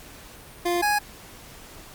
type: tone pair in turn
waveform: 25% pulse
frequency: 349.2 / 830.5 Hz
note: F4 / G#5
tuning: 0 / 0 cents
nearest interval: octave + minor third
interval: 1500 cents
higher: second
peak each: -18 / -16 dBFS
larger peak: second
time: 0.65-0.82 / 0.82-0.99 s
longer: neither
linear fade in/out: 10 ms
effects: pink hiss -45 dBFS RMS until 1.94 s + Opus 48 kbps